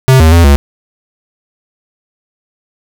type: tone with pitch steps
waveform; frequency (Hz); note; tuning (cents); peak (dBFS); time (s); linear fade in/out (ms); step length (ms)
square; 131.2 / 79.9 / 84.7 / 70.6; C3 / D#2 / E2 / C#2; +5 / +47 / +48 / +32; -3; 0.08-0.56; 0; 120
effects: none